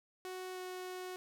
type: tone with pitch glide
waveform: sawtooth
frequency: 370 to 367.4 Hz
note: F#4 to F#4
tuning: 0 to -12 cents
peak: -38 dBFS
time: 0.25-1.16 s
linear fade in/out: 0 ms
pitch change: -12 cents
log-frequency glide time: 0.53-0.59 s
effects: none